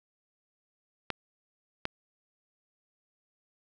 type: clicks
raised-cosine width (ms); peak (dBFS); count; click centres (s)
0.3; -14; 2; 1.103 / 1.854
effects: none